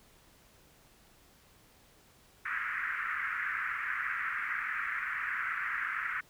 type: band-pass noise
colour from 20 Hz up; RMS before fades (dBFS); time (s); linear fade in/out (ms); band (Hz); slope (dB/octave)
pink; -35; 2.45-6.21; 10; 1300 to 2100; 48
effects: pink hiss -62 dBFS RMS until 6.29 s